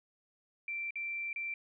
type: tone with dropouts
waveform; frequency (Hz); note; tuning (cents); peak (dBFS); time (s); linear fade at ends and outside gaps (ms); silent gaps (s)
sine; 2349; D7; 0; -35; 0.68-1.54; 2; 0.907-0.956 / 1.33-1.36
effects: none